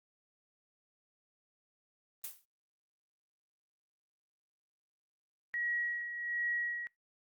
blue noise with exponential decay, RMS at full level -37 dBFS, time 2.24-2.45 s, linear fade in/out 2 ms, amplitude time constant 45 ms
sine tone with tremolo, 1909 Hz, A#6, 41 cents sharp, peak -31 dBFS, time 5.54-6.87 s, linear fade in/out 0 ms, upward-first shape sine, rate 1.3 Hz, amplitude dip 60%
effects noise-tail reverb RT60 0.2 s tail -25 dB re dry + Opus 24 kbps

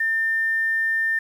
sine tone with quantisation, 1800 Hz, A6, 39 cents sharp, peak -19 dBFS, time 0-1.19 s, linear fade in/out 5 ms, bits 8, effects none

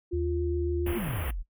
sine tone with vibrato, 349.2 Hz, F4, in tune, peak -28 dBFS, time 0.11-0.99 s, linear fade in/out 20 ms, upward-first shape triangle, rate 7.1 Hz, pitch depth 14 cents each way
sine tone with pitch glide, 78.2 to 77.12 Hz, D#2 to D#2, +9 to -15 cents, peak -29 dBFS, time 0.13-0.93 s, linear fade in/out 5 ms, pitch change -24 cents, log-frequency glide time 0.41-0.57 s
pink band-stop noise, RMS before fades -36 dBFS, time 0.86-1.31 s, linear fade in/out 5 ms, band 3200 to 9700 Hz, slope 96 dB/octave
sine exponential sweep, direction down, 254.9 to 34.52 Hz, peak -30 dBFS, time 0.95-1.43 s, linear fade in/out 20 ms
effects noise-tail reverb RT60 0.1 s tail -18 dB re dry

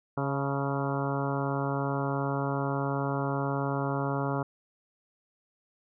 harmonic tone with a mistuned harmonic, 138.59 Hz, C#3, in tune, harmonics 1 / 2 / 3 / 4 / 5 / 6 / 7 / 8 / 9 / 10, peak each -31 / -34 / -36 / -37 / -38 / -39 / -39 / -40 / -41 / -41 dBFS, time 0.17-4.43 s, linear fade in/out 5 ms, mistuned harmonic 6, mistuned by +43 cents, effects none

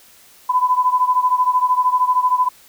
sine beating tone pair, 1000 / 1013 Hz, B5 / B5, +21 / +44 cents, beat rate 13 Hz, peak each -15 / -18 dBFS, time 0.49-2.49 s, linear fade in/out 10 ms, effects white hiss -48 dBFS RMS until 2.68 s

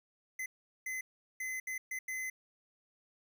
square tone bursts at uneven times, 2041 Hz, C7, 44 cents flat, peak -37 dBFS, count 6, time 0.39-0.46 / 0.86-1.01 / 1.4-1.6 / 1.67-1.78 / 1.91-1.99 / 2.08-2.3 s, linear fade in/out 5 ms, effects none

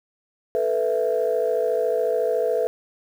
sine chord, A suspended second, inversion none, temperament equal, 440 / 493.9 / 659.3 Hz, A4 / B4 / E5, 0 / 0 / 0 cents, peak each -23 / -22 / -24 dBFS, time 0.55-2.67 s, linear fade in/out 0 ms, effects tanh soft clip ceiling -12 dBFS + 8-bit

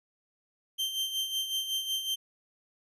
40% pulse tone with tremolo, 3136 Hz, G7, in tune, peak -27 dBFS, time 0.78-2.16 s, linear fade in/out 20 ms, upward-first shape sine, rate 5.4 Hz, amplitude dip 60%, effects resampled to 32000 Hz

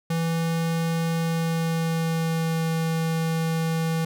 square tone with pitch glide, 165.1 to 162.92 Hz, E3 to E3, +3 to -20 cents, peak -23 dBFS, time 0.1-4.05 s, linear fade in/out 5 ms, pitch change -23 cents, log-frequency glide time 1.15-2.69 s, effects none

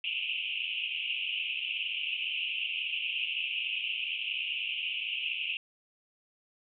white band-pass noise, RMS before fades -34 dBFS, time 0.04-5.57 s, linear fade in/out 2 ms, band 2500 to 3000 Hz, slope 96 dB/octave, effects none

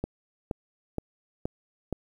click train, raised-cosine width 2 ms, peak -16 dBFS, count 5, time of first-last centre 0.04-1.927 s, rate 2.12 Hz, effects 9-bit

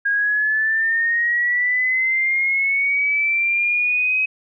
sine linear sweep, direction up, 1625 to 2542 Hz, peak -16 dBFS, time 0.05-4.26 s, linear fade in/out 10 ms, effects none

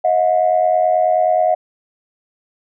sine tone pair together, 632 / 721.4 Hz, D#5 / F#5, +27 / -44 cents, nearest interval major second, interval 229 cents, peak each -14 dBFS, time 0.04-1.55 s, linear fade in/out 10 ms, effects tanh soft clip ceiling -4 dBFS

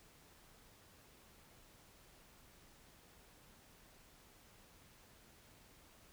silence, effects pink hiss -64 dBFS RMS until 6.12 s

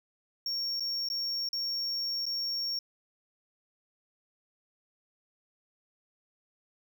triangle tone with dropouts, 5520 Hz, F8, 21 cents flat, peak -29 dBFS, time 0.46-2.79 s, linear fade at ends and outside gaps 2 ms, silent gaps 0.798-0.805 / 1.088-1.1 / 1.489-1.53 / 2.256-2.264 s, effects none

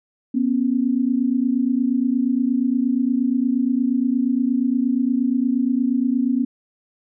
sine tone pair together, 243 / 271.5 Hz, B3 / C#4, -28 / -36 cents, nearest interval major second, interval 192 cents, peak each -19 / -20 dBFS, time 0.34-6.45 s, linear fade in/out 10 ms, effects none

